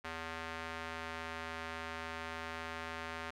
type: tone with band-pass filter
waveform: square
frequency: 81.8 Hz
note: E2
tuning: 13 cents flat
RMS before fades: -43 dBFS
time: 0.04-3.31 s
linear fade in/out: 10 ms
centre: 1700 Hz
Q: 0.98
effects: none